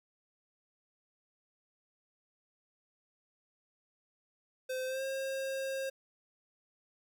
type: tone with pitch glide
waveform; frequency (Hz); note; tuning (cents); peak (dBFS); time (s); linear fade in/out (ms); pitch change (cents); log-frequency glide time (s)
square; 516 to 536.1; C5 to C5; -24 to +42; -35; 4.69-5.9; 10; +66; 4.86-5.03
effects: none